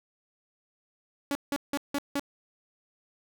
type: tone bursts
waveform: sawtooth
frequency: 283.3 Hz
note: C#4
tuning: 38 cents sharp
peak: -23 dBFS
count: 5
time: 1.31-2.195 s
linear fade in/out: 0 ms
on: 41 ms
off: 170 ms
effects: none